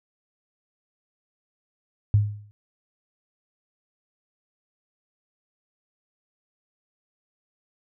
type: tone with exponential decay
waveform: sine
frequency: 103.83 Hz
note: G#2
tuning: in tune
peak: -12 dBFS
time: 2.14-2.51 s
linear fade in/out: 0 ms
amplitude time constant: 80 ms
effects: none